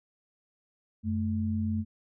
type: tone pair together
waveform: sine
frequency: 91.6 / 217.9 Hz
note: F#2 / A3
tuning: -17 / -17 cents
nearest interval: octave + minor third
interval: 1500 cents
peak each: -30 / -29 dBFS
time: 1.03-1.85 s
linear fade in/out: 50 ms
effects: none